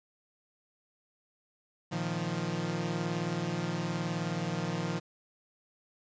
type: chord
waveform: sawtooth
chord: Bb suspended fourth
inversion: none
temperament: equal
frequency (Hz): 116.54 / 155.56 / 174.61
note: Bb2 / Eb3 / F3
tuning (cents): 0 / 0 / 0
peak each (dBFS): -36 / -31 / -30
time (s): 1.91-5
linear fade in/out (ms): 20
effects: resampled to 16000 Hz + 9-bit